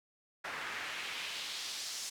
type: noise with band-pass filter sweep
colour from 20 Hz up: pink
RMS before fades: -41 dBFS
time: 0.44-2.1 s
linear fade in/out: 10 ms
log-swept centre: 1500 to 6200 Hz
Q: 1.5
effects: none

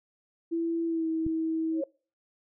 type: tone with pitch glide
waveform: sine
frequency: 332.9 to 322.3 Hz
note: E4 to E4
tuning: +17 to -39 cents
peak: -26 dBFS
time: 0.51-1.82 s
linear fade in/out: 20 ms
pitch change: -56 cents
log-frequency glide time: 0.86-1.07 s
type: click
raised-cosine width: 5 ms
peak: -24 dBFS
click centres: 1.265 s
type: tone with exponential growth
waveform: sine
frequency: 546 Hz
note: C#5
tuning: 26 cents flat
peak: -24 dBFS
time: 1.71-1.84 s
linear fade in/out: 5 ms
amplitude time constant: 28 ms
effects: noise-tail reverb RT60 0.4 s tail -25 dB re dry

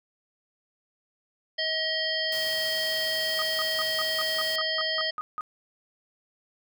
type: harmonic tone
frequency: 635 Hz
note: D#5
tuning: 35 cents sharp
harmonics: 1 / 3 / 5 / 7 / 8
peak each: -33 / -31 / -31 / -33 / -33 dBFS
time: 1.58-5.11 s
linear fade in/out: 10 ms
type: noise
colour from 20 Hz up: white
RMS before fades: -39 dBFS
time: 2.32-4.56 s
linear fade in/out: 2 ms
type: tone bursts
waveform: sine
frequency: 1244.5 Hz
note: D#6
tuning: in tune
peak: -29 dBFS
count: 11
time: 3.39-5.409 s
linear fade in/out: 0 ms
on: 29 ms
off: 170 ms
effects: none

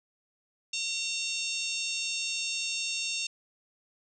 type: harmonic tone with a mistuned harmonic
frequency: 912 Hz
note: A#5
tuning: 38 cents flat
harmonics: 3 / 4 / 5 / 6 / 7 / 8 / 9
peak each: -34 / -37 / -40 / -38 / -39 / -42 / -44 dBFS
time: 0.73-3.27 s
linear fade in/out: 5 ms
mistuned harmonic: 5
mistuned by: -38 cents
effects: none

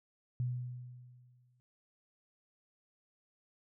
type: tone with exponential decay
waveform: sine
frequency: 123.9 Hz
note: B2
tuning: 6 cents sharp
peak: -30 dBFS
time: 0.4-1.6 s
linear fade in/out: 0 ms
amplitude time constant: 260 ms
effects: none

